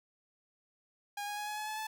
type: tone with pitch steps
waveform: sawtooth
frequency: 817 / 825.5 / 834.2 / 842.9 / 851.7 / 860.6 / 869.6 Hz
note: G#5 / G#5 / G#5 / G#5 / G#5 / A5 / A5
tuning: -29 / -11 / +7 / +25 / +43 / -39 / -21 cents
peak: -33 dBFS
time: 1.17-1.87 s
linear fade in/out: 5 ms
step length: 100 ms
effects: none